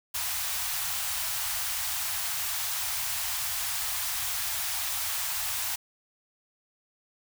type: band-stop noise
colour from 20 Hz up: white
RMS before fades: -31 dBFS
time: 0.14-5.76 s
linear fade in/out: 10 ms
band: 120 to 680 Hz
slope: 48 dB/octave
effects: none